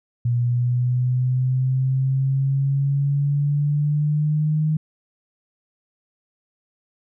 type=exponential sweep; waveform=sine; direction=up; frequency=119.8 to 155.56 Hz; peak=-17 dBFS; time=0.25-4.77 s; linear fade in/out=5 ms; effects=none